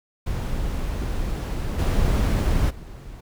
brown noise with level steps, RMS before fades -26 / -20 / -38 dBFS, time 0.26-3.21 s, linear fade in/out 10 ms, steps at 1.78 / 2.69 s, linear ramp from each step 20 ms, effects none

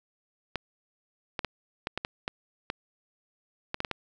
clicks, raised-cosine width 0.3 ms, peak -14 dBFS, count 12, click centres 0.557 / 1.392 / 1.447 / 1.871 / 1.976 / 2.049 / 2.279 / 2.701 / 3.744 / 3.804 / 3.848 / 3.913 s, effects none

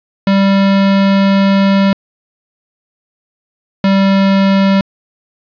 square tone pair in turn, 196 / 194.97 Hz, G3 / G3, 0 / -9 cents, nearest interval unison, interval 9 cents, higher first, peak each -8 dBFS, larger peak neither, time 0.27-1.93 / 3.84-4.81 s, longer first, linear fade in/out 2 ms, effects resampled to 11025 Hz + 8-bit

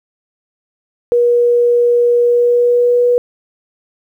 sine tone with pitch glide, 480 to 487 Hz, B4 to B4, -49 to -24 cents, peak -8 dBFS, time 1.12-3.18 s, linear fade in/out 0 ms, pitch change +25 cents, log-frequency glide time 2.23-3.07 s, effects 8-bit

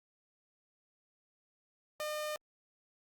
sawtooth tone, 606 Hz, D#5, 46 cents flat, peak -32 dBFS, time 2-2.36 s, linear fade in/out 0 ms, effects Opus 48 kbps

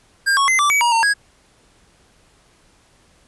square tone with pitch steps, 1604 / 1106 / 2064 / 1167 / 2275 / 951 / 911 / 1653 Hz, G6 / C#6 / C7 / D6 / C#7 / A#5 / A#5 / G#6, +39 / -4 / -24 / -11 / +44 / +34 / -40 / -9 cents, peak -14 dBFS, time 0.26-1.14 s, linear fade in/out 20 ms, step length 110 ms, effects pink hiss -55 dBFS RMS until 3.27 s + resampled to 24000 Hz

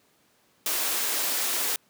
white high-pass noise, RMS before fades -27 dBFS, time 0.66-1.76 s, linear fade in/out 2 ms, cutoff 260 Hz, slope 24 dB/octave, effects pink hiss -64 dBFS RMS until 1.89 s + high-pass 150 Hz 12 dB/octave

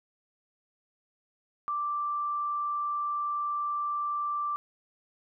sine tone, 1174.7 Hz, D6, in tune, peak -28 dBFS, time 1.68-4.56 s, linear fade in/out 0 ms, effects none

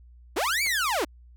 sawtooth linear two-way sweep, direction up then down, 257.9 to 2349 to 257.9 Hz, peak -20 dBFS, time 0.36-1.05 s, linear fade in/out 10 ms, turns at 0.63 s
clicks, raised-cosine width 0.3 ms, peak -26 dBFS, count 2, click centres 0.662 / 0.67 s
effects added 60 Hz sine -48 dBFS peak until 1.36 s

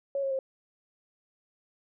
sine tone with pitch steps, 554.4 / 543 / 531.8 Hz, C#5 / C#5 / C5, 0 / -36 / +28 cents, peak -27 dBFS, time 0.15-0.39 s, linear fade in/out 2 ms, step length 80 ms, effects none

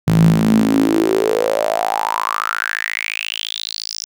sawtooth tone with high-pass filter sweep, 54.3 Hz, A1, 22 cents flat, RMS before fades -17 dBFS, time 0.07-4.05 s, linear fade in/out 10 ms, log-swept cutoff 140 to 5700 Hz, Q 8.2, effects none

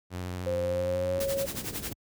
sawtooth tone with vibrato, 90.2 Hz, F#2, 44 cents flat, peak -29 dBFS, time 0.1-1.24 s, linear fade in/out 50 ms, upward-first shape square, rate 13 Hz, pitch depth 24 cents each way
sine tone with pitch glide, 522 to 549.2 Hz, C5 to C#5, -4 to -16 cents, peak -27 dBFS, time 0.46-1.46 s, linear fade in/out 10 ms, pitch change +88 cents, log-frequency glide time 0.6-1.2 s
pink low-pass noise, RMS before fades -39 dBFS, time 1.18-1.93 s, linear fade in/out 2 ms, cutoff 520 Hz, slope 24 dB/octave
white noise with tremolo, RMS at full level -34 dBFS, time 1.2-1.93 s, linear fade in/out 5 ms, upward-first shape sine, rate 11 Hz, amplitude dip 80%
effects high-pass 60 Hz 12 dB/octave

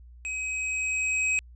square tone with level ramp, 2535 Hz, D#7, 32 cents sharp, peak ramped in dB -31 to -23 dBFS, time 0.25-1.39 s, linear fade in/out 0 ms, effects added 60 Hz sine -46 dBFS peak until 1.55 s + resampled to 22050 Hz

